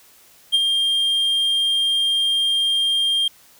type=tone with ADSR envelope; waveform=triangle; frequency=3202 Hz; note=G7; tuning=36 cents sharp; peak=-10 dBFS; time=0.52-3.28 s; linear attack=26 ms; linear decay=30 ms; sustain=-5 dB; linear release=4 ms; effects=white hiss -51 dBFS RMS until 3.59 s